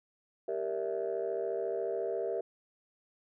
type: chord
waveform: sine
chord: E half-diminished seventh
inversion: first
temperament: equal with one note detuned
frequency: 392 / 466.2 / 585.3 / 659.3 Hz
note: G4 / Bb4 / D5 / E5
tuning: 0 / 0 / -6 / 0 cents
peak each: -35 / -35 / -40 / -36 dBFS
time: 0.48-2.41 s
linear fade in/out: 5 ms
effects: tanh soft clip ceiling -24 dBFS